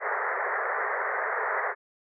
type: band-pass noise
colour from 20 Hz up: white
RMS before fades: -29 dBFS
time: 0-1.75 s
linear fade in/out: 50 ms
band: 400 to 2000 Hz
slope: 96 dB/octave
effects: none